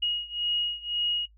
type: beating tone pair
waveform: sine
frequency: 2883 / 2884.9 Hz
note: F#7 / F#7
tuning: -46 / -44 cents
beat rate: 1.9 Hz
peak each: -28 / -30 dBFS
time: 0.02-1.26 s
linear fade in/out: 10 ms
effects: noise-tail reverb RT60 0.1 s tail -19 dB re dry + added 53 Hz sine -54 dBFS peak until 1.37 s